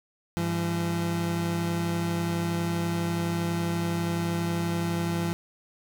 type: tone pair together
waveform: 30% pulse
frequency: 101.08 / 170 Hz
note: G#2 / F3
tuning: -46 / -46 cents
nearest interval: major sixth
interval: 900 cents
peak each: -30 / -24 dBFS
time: 0.37-5.33 s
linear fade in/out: 0 ms
effects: none